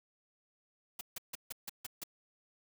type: noise bursts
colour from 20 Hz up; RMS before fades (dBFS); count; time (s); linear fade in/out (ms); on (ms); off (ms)
white; -41; 7; 0.99-2.037; 5; 21; 150
effects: none